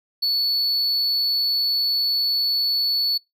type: tone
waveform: triangle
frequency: 4435 Hz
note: C#8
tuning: in tune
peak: -17 dBFS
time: 0.22-3.18 s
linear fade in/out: 10 ms
effects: noise-tail reverb RT60 0.2 s tail -26 dB re dry